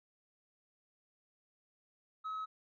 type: tone with tanh clipping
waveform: sine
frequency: 1282 Hz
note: E6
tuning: 49 cents flat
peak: -38 dBFS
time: 2.24-2.46 s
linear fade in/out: 20 ms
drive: 1 dB
effects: none